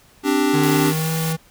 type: chord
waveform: square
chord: C suspended second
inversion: none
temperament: equal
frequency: 261.6 / 293.7 / 392 Hz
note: C4 / D4 / G4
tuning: 0 / 0 / 0 cents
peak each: -23 / -19 / -22 dBFS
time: 0.23-0.94 s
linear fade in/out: 50 ms
type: tone with pitch glide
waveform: square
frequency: 151.5 to 161.44 Hz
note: D#3 to E3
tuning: -46 to -36 cents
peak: -21 dBFS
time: 0.53-1.37 s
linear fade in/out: 20 ms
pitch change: +110 cents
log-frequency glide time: 0.66-1.13 s
type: noise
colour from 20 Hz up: white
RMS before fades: -29 dBFS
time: 0.63-1.33 s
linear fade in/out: 5 ms
effects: pink hiss -52 dBFS RMS until 1.5 s